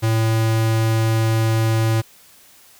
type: tone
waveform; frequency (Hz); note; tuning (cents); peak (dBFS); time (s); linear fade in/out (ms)
square; 112; A2; +31; -16; 0.02-2.02; 20
effects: white hiss -49 dBFS RMS until 2.79 s